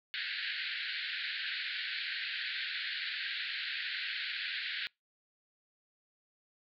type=band-pass noise; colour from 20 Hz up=pink; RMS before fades=-38 dBFS; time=0.14-4.87 s; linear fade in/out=0 ms; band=1500 to 4500 Hz; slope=96 dB/octave; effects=noise-tail reverb RT60 0.2 s tail -26 dB re dry